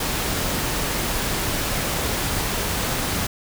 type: noise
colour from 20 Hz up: pink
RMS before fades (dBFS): -24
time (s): 0-3.27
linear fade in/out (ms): 5
effects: none